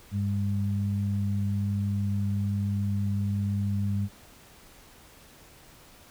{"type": "tone pair together", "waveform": "sine", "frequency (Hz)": [100, 201.2], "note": ["G2", "G3"], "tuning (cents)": [35, 45], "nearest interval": "octave", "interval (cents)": 1210, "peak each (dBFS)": [-26, -30], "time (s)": [0.11, 4.09], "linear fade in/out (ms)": 50, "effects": ["pink hiss -53 dBFS RMS until 6.1 s"]}